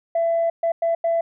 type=tone bursts at uneven times; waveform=sine; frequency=669 Hz; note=E5; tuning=25 cents sharp; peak=-16 dBFS; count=4; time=0.15-0.5 / 0.63-0.72 / 0.82-0.95 / 1.04-1.21 s; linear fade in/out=5 ms; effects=tanh soft clip ceiling -14 dBFS